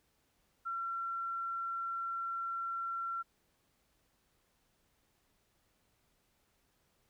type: tone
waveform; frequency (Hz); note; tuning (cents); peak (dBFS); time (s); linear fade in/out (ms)
sine; 1360; F6; -46; -35; 0.65-3.23; 20
effects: pink hiss -75 dBFS RMS until 7.09 s